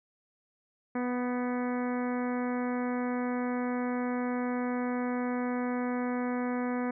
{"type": "harmonic tone with a mistuned harmonic", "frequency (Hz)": 246.9, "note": "B3", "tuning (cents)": 0, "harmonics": [1, 2, 3, 4, 5, 6, 7, 8, 9], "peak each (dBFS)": [-30, -36, -40, -42, -44, -46, -47, -48, -49], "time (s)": [0.95, 6.91], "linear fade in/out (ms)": 5, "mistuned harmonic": 6, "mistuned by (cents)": 27, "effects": []}